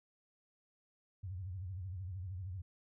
sine tone with vibrato, 92.5 Hz, F#2, in tune, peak -40 dBFS, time 1.23-2.62 s, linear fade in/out 10 ms, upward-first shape sine, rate 13 Hz, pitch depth 140 cents each way, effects none

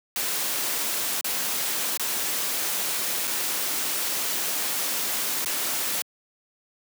white noise with dropouts, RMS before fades -27 dBFS, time 0.16-6.02 s, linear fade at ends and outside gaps 1 ms, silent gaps 1.21-1.244 / 1.973-1.996 / 3.272-3.276 / 5.447-5.459 s, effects high-pass 200 Hz 12 dB/octave

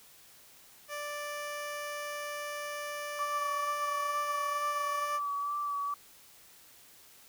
15% pulse tone, 587.3 Hz, D5, in tune, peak -30 dBFS, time 0.88-5.2 s, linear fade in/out 50 ms
sine tone with vibrato, 1153 Hz, D6, 32 cents flat, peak -31 dBFS, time 3.19-5.94 s, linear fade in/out 2 ms, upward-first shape sine, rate 2.2 Hz, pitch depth 26 cents each way
effects white hiss -57 dBFS RMS until 7.28 s

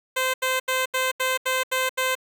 10% pulse tone bursts, 517 Hz, C5, 21 cents flat, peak -13 dBFS, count 8, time 0.16-2.153 s, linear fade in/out 10 ms, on 180 ms, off 79 ms, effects none

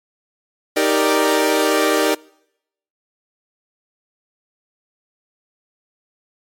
sawtooth chord, Eb major seventh, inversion none, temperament equal, 311.1 / 392 / 466.2 / 587.3 Hz, Eb4 / G4 / Bb4 / D5, 0 / 0 / 0 / 0 cents, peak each -16 dBFS, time 0.76-2.15 s, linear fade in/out 10 ms, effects noise-tail reverb RT60 0.8 s tail -25 dB re dry + MP3 64 kbps

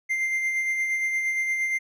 triangle tone with tremolo, 2093 Hz, C7, in tune, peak -20 dBFS, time 0.09-1.79 s, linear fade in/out 20 ms, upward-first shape sine, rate 8.6 Hz, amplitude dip 35%, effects none

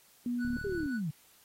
sine tone, 242.4 Hz, B3, 32 cents flat, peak -30 dBFS, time 0.26-0.57 s, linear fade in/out 2 ms
triangle tone with tremolo, 1480 Hz, F#6, in tune, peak -36 dBFS, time 0.38-1.01 s, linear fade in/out 50 ms, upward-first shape triangle, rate 5.7 Hz, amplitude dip 65%
click train, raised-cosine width 5 ms, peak -31 dBFS, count 16, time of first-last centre 0.45-0.86 s, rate 36.6 Hz
sine linear sweep, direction down, 417.4 to 140 Hz, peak -31 dBFS, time 0.64-1.11 s, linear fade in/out 10 ms
effects white hiss -62 dBFS RMS until 1.44 s + AAC 48 kbps

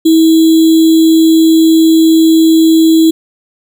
sine tone with sample-and-hold, 323 Hz, E4, 35 cents flat, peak -3 dBFS, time 0.05-3.11 s, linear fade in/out 10 ms, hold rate 3675 Hz, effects none

